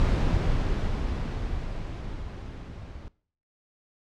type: noise with level ramp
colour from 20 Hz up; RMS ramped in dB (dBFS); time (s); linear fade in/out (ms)
brown; -22 to -41; 0-3.08; 0
effects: noise-tail reverb RT60 0.5 s tail -21 dB re dry + low-pass 5000 Hz 12 dB/octave